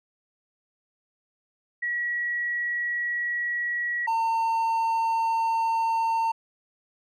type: tone pair in turn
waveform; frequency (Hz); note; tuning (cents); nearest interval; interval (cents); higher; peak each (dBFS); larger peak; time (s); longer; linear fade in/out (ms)
sine / triangle; 1922 / 907.1; B6 / A#5; -48 / -47; octave + minor second; 1299; first; -25 / -20; second; 1.82-4.07 / 4.07-6.32; neither; 10
effects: none